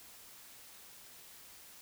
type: silence
effects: white hiss -55 dBFS RMS until 1.81 s